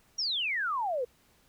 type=exponential sweep; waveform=sine; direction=down; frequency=5780 to 466.2 Hz; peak=-28 dBFS; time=0.18-1.05 s; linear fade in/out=10 ms; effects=pink hiss -65 dBFS RMS until 1.48 s

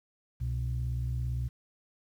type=tone pair together; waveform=sine; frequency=65.1 / 122.82 Hz; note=C2 / B2; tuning=-8 / -9 cents; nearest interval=major seventh; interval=1099 cents; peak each=-31 / -31 dBFS; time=0.4-1.49 s; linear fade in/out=20 ms; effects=tanh soft clip ceiling -24 dBFS + 10-bit

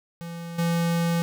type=tone with level steps; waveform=square; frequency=169.1 Hz; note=E3; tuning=44 cents sharp; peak=-34 / -22 dBFS; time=0.21-1.22 s; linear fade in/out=0 ms; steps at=0.58 s; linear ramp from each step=10 ms; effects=none

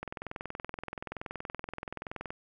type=click train; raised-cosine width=0.5 ms; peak=-22 dBFS; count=49; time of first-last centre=0.03-2.305 s; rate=21.1 Hz; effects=none

